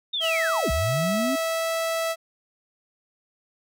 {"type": "linear two-way sweep", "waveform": "sine", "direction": "down then up", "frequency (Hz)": [3729, 58.2, 279], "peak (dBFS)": -24, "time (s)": [0.13, 1.36], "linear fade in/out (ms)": 10, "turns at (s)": 0.71}
{"type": "tone with pitch glide", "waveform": "sawtooth", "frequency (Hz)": [652, 655.8], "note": ["E5", "E5"], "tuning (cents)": [-19, -9], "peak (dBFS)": -20, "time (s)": [0.2, 2.16], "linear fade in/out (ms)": 50, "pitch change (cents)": 10, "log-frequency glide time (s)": [1.29, 1.71]}
{"effects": []}